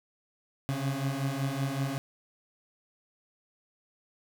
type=beating tone pair; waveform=30% pulse; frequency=133.8 / 139.1 Hz; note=C3 / C#3; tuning=+39 / +6 cents; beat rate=5.3 Hz; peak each=-30 / -29 dBFS; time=0.69-1.98 s; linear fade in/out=0 ms; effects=none